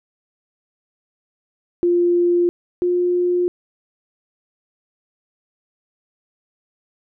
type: tone pair in turn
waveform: sine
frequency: 349.2 / 355.3 Hz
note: F4 / F4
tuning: 0 / +30 cents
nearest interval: unison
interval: 30 cents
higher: second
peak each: -13 / -15 dBFS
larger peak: first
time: 1.83-2.49 / 2.82-3.48 s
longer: neither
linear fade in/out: 0 ms
effects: none